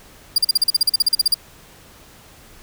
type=tone bursts; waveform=40% pulse; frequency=4804 Hz; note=D8; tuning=38 cents sharp; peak=-10 dBFS; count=16; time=0.36-1.343 s; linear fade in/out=5 ms; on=23 ms; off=41 ms; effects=pink hiss -46 dBFS RMS until 2.62 s